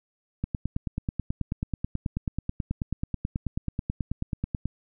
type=click train; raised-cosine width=5 ms; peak=-15 dBFS; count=40; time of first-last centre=0.44-4.656 s; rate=9.25 Hz; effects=none